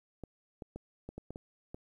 clicks, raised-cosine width 2 ms, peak -29 dBFS, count 8, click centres 0.237 / 0.622 / 0.76 / 1.09 / 1.18 / 1.306 / 1.359 / 1.745 s, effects 11-bit

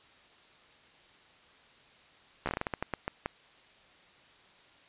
slowing click train, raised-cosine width 0.5 ms, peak -16 dBFS, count 13, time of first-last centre 2.46-3.26 s, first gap 13 ms, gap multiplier 1.27, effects white hiss -59 dBFS RMS until 4.88 s + resampled to 8000 Hz

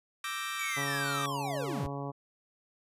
25% pulse chord, E half-diminished seventh, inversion third, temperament equal, 1174.7 / 1318.5 / 1568 / 1864.7 Hz, D6 / E6 / G6 / Bb6, 0 / 0 / 0 / 0 cents, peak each -34 / -38 / -37 / -37 dBFS, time 0.24-1.26 s, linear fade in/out 2 ms
square linear sweep, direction down, 2349 to 51.9 Hz, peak -35 dBFS, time 0.59-1.87 s, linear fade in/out 5 ms
harmonic tone, 140.2 Hz, C#3, 20 cents sharp, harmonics 1 / 2 / 3 / 4 / 5 / 6 / 7 / 8, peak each -38 / -41 / -43 / -44 / -45 / -46 / -46 / -47 dBFS, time 0.76-2.12 s, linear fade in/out 20 ms
effects resampled to 32000 Hz

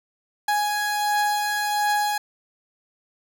30% pulse beating tone pair, 830.6 / 832 Hz, G#5 / G#5, 0 / +3 cents, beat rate 1.4 Hz, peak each -27 / -19 dBFS, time 0.48-2.18 s, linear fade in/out 5 ms, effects none

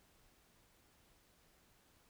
silence, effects pink hiss -70 dBFS RMS until 2.09 s

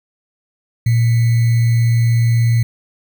sine tone with sample-and-hold, 116.54 Hz, A#2, in tune, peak -10 dBFS, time 0.86-2.63 s, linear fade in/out 5 ms, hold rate 2100 Hz, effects none

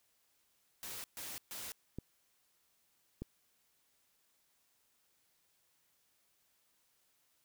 white noise bursts, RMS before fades -45 dBFS, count 3, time 0.83-1.72 s, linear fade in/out 0 ms, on 210 ms, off 130 ms
clicks, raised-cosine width 3 ms, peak -28 dBFS, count 2, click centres 1.986 / 3.22 s
effects white hiss -75 dBFS RMS until 7.44 s

